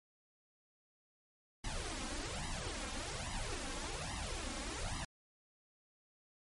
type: noise with flanger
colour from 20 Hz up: pink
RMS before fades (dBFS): -41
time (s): 1.64-5.05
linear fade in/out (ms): 5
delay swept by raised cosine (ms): 1 to 3.8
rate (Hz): 1.2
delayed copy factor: +1
effects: low-pass 11000 Hz 12 dB/octave + MP3 48 kbps